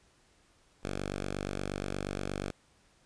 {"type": "tone", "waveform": "5% pulse", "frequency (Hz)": 48.45, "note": "G1", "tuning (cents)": -20, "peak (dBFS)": -23, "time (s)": [0.83, 2.51], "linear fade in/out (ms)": 10, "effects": ["pink hiss -66 dBFS RMS until 3.05 s", "resampled to 22050 Hz"]}